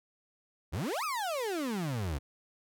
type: exponential two-way sweep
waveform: 35% pulse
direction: up then down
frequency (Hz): 65.41 to 1320 to 65.41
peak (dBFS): -30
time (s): 0.72-2.19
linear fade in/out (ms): 20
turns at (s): 1.04
effects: none